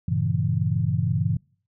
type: chord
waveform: sine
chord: G diminished seventh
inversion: none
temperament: equal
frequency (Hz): 98 / 116.54 / 138.59 / 164.81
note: G2 / Bb2 / Db3 / Fb3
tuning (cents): 0 / 0 / 0 / 0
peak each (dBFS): -26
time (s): 0.08-1.37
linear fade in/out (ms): 5
effects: noise-tail reverb RT60 0.5 s tail -26 dB re dry